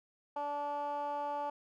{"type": "tone with band-pass filter", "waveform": "15% pulse", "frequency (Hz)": 290, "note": "D4", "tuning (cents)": -22, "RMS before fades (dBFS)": -37, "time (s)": [0.36, 1.5], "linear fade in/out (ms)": 5, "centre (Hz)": 790, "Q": 4, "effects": []}